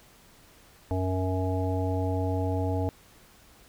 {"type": "harmonic tone", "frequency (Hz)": 93, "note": "F#2", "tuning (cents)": 9, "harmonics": [1, 3, 5, 7, 9], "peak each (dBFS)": [-27, -32, -34, -35, -37], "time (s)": [0.91, 2.89], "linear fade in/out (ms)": 0, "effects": ["pink hiss -56 dBFS RMS until 3.68 s"]}